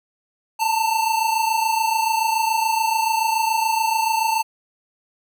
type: tone pair together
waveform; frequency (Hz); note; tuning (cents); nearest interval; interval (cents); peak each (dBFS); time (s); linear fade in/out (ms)
square; 885 / 912; A5 / A#5; +10 / -38; minor second; 52; -20 / -24; 0.59-4.43; 20
effects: none